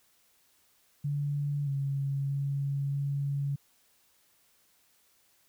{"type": "tone with pitch steps", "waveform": "sine", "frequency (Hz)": [144.1, 138.6, 139.8, 140.8], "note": ["D3", "C#3", "C#3", "C#3"], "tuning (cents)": [-33, 0, 15, 27], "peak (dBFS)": -28, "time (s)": [1.04, 3.56], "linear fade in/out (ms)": 10, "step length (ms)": 630, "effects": ["white hiss -67 dBFS RMS until 5.48 s"]}